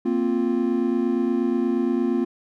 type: chord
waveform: triangle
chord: Bb suspended second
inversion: none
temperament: equal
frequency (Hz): 233.1 / 261.6 / 349.2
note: Bb3 / C4 / F4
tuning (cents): 0 / 0 / 0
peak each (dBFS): -22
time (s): 0.05-2.25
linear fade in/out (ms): 10
effects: none